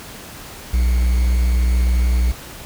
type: tone with quantisation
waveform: triangle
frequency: 60.7 Hz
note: B1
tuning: 29 cents flat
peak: -11 dBFS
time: 0.73-2.32 s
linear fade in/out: 10 ms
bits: 6
effects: pink hiss -36 dBFS RMS until 2.65 s